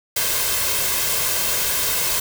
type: noise with comb filter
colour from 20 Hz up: white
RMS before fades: -21 dBFS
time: 0.16-2.2 s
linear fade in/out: 5 ms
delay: 1.9 ms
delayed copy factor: +0.55
effects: none